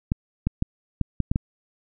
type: clicks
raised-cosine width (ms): 5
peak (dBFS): -9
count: 7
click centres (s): 0.119 / 0.47 / 0.624 / 1.013 / 1.203 / 1.315 / 1.359
effects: none